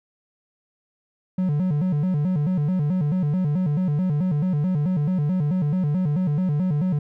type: tone with vibrato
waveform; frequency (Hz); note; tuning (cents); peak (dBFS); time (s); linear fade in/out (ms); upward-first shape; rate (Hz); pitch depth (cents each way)
triangle; 164.81; E3; 0; -17; 1.38-6.99; 5; square; 4.6; 200
effects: none